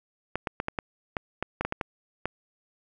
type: clicks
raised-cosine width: 0.5 ms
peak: -13 dBFS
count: 12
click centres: 0.356 / 0.472 / 0.601 / 0.684 / 0.788 / 1.168 / 1.426 / 1.61 / 1.65 / 1.724 / 1.812 / 2.256 s
effects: none